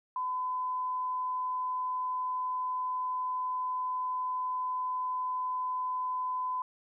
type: tone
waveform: sine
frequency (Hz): 1011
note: B5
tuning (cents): +40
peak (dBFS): -30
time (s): 0.16-6.62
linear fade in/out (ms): 2
effects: none